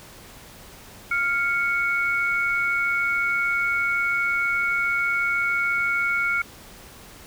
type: tone pair together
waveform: sine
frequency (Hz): 1396.6 / 2217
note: F6 / C#7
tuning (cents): 0 / 0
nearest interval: minor sixth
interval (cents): 800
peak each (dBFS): -23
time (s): 1.11-6.42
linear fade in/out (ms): 5
effects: pink hiss -45 dBFS RMS until 7.26 s